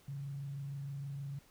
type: tone with frequency modulation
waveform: sine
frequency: 139.6 Hz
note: C#3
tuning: 13 cents sharp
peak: -39 dBFS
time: 0.08-1.39 s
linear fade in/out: 5 ms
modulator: 26.4 Hz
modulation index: 0.25
effects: pink hiss -65 dBFS RMS until 1.5 s